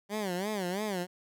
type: tone with vibrato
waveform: 15% pulse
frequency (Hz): 195.1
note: G3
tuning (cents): -8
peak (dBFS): -25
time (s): 0.09-1.07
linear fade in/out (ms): 50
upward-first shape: sine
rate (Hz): 3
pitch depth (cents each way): 180
effects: none